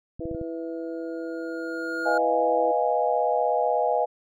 clicks, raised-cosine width 5 ms, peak -24 dBFS, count 5, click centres 0.196 / 0.255 / 0.313 / 0.348 / 0.414 s
harmonic tone, 164.81 Hz, E3, in tune, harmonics 2 / 3 / 4, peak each -32 / -34 / -40 dBFS, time 0.2-2.72 s, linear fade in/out 10 ms
triangle tone with exponential growth, 1422 Hz, F6, 31 cents sharp, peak -23 dBFS, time 0.34-2.18 s, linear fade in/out 5 ms, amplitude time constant 400 ms
sine chord, F half-diminished seventh, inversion second, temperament equal, 493.9 / 622.3 / 698.5 / 830.6 Hz, Cb5 / Eb5 / F5 / Ab5, 0 / 0 / 0 / 0 cents, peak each -26 dBFS, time 2.05-4.06 s, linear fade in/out 20 ms
effects none

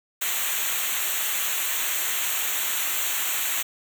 white noise with comb filter, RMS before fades -26 dBFS, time 0.21-3.63 s, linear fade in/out 10 ms, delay 0.2 ms, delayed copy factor -0.9, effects none

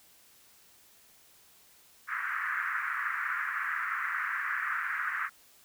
white band-pass noise, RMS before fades -33 dBFS, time 2.07-5.3 s, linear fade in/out 50 ms, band 1200 to 1900 Hz, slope 48 dB/octave, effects white hiss -60 dBFS RMS until 5.64 s

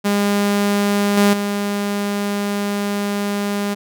sawtooth tone with level steps, 203.1 Hz, G#3, 38 cents flat, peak -11 / -7 / -15 dBFS, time 0.04-3.75 s, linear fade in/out 20 ms, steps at 1.17 / 1.33 s, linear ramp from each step 5 ms, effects none

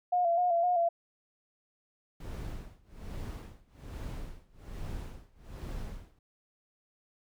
sine tone with vibrato, 698.5 Hz, F5, in tune, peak -24 dBFS, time 0.12-0.89 s, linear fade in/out 10 ms, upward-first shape square, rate 3.9 Hz, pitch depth 45 cents each way
brown noise with tremolo, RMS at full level -38 dBFS, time 2.2-6.19 s, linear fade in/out 5 ms, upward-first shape sine, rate 1.2 Hz, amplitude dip 95%
effects none

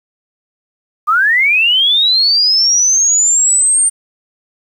sine linear sweep, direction up, 1174.7 to 8870 Hz, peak -8 dBFS, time 1.07-3.9 s, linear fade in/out 20 ms, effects 7-bit

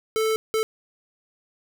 square tone bursts at uneven times, 440 Hz, A4, in tune, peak -21 dBFS, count 2, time 0.16-0.36 / 0.54-0.63 s, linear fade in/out 0 ms, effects none

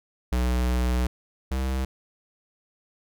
square tone pair in turn, 61.74 / 65.41 Hz, B1 / C2, 0 / 0 cents, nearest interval minor second, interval 100 cents, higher second, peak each -22 / -25 dBFS, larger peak first, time 0.32-1.07 / 1.51-1.85 s, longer first, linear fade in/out 5 ms, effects none

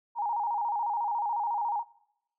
sine tone with vibrato, 880 Hz, A5, in tune, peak -27 dBFS, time 0.15-1.84 s, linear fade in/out 50 ms, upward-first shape square, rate 14 Hz, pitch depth 110 cents each way, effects noise-tail reverb RT60 0.8 s tail -21 dB re dry

